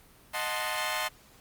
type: chord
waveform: 15% pulse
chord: D# diminished seventh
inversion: none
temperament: equal with one note detuned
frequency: 622.3 / 737 / 880 / 1046.5 Hz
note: D#5 / F#5 / A5 / C6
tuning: 0 / -7 / 0 / 0 cents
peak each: -29 / -30 / -29 / -27 dBFS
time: 0.33-1.09 s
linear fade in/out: 20 ms
effects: pink hiss -57 dBFS RMS until 1.4 s + Opus 32 kbps